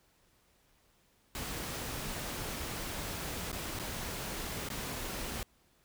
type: noise with dropouts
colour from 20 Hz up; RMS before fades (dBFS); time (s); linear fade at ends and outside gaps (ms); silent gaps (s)
pink; -39; 1.35-5.43; 1; 3.517-3.528 / 3.79-3.796 / 4.688-4.701
effects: pink hiss -69 dBFS RMS until 5.84 s